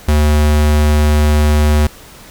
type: tone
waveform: square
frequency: 75 Hz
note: D2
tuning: 37 cents sharp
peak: -9 dBFS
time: 0.08-1.87 s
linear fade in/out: 5 ms
effects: pink hiss -38 dBFS RMS until 2.3 s